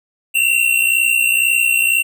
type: tone pair together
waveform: square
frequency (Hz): 2701 / 2763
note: E7 / F7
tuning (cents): +42 / -19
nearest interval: unison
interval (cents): 39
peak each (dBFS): -16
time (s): 0.34-2.03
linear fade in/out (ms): 20
effects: none